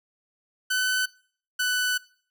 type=tone pair in turn; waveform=sawtooth; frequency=1509 / 1494.3 Hz; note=F#6 / F#6; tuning=+34 / +17 cents; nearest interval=unison; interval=17 cents; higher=first; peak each=-19 dBFS; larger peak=neither; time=0.7-1.06 / 1.59-1.98 s; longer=second; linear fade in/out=10 ms; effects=noise-tail reverb RT60 0.5 s tail -22 dB re dry